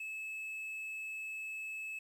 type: tone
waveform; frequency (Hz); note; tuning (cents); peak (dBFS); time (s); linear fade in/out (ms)
triangle; 2600; E7; -24; -38; 0-1.99; 5
effects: 11-bit